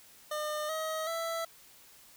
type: tone with pitch steps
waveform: 25% pulse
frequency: 605 / 632.9 / 662 Hz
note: D#5 / D#5 / E5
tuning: -49 / +29 / +7 cents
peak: -29 dBFS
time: 0.31-1.45 s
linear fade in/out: 5 ms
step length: 380 ms
effects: white hiss -57 dBFS RMS until 2.16 s